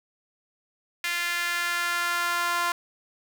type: tone with high-pass filter sweep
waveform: sawtooth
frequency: 347 Hz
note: F4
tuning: 11 cents flat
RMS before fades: -27 dBFS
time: 1.04-2.72 s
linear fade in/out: 2 ms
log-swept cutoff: 2000 to 1100 Hz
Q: 2.4
effects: none